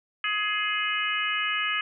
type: harmonic tone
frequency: 420 Hz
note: G#4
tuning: 19 cents sharp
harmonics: 3 / 4 / 5 / 6 / 7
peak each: -31 / -31 / -31 / -31 / -31 dBFS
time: 0.24-1.81 s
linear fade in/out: 2 ms
effects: none